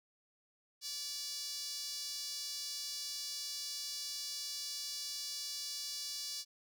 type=tone with high-pass filter; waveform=sawtooth; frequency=577 Hz; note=D5; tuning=31 cents flat; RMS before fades=-42 dBFS; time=0.81-6.45 s; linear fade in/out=50 ms; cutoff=4800 Hz; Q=3.6; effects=none